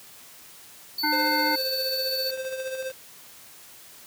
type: tone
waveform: square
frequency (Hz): 4487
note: C#8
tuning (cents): +20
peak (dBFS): -27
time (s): 0.98-2.31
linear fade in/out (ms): 5
type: harmonic tone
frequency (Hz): 300.7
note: D4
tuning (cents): +41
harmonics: 1 / 3 / 5 / 7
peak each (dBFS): -29 / -26 / -28 / -30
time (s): 1.03-1.56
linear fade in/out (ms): 10
type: tone with tremolo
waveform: square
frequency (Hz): 523.3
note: C5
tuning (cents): 0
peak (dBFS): -28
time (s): 1.12-2.92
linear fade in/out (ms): 10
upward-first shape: triangle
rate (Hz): 15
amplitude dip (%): 60
type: click train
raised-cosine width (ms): 0.3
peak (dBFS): -30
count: 9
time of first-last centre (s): 2.3-2.902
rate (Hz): 13.3
effects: white hiss -48 dBFS RMS until 4.06 s + high-pass 60 Hz 12 dB/octave